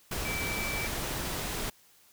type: tone in noise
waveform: sine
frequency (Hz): 2319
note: D7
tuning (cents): -22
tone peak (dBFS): -34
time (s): 0.25-0.87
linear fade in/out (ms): 5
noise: pink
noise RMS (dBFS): -34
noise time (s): 0.11-1.7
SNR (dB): -3
effects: white hiss -61 dBFS RMS until 2.12 s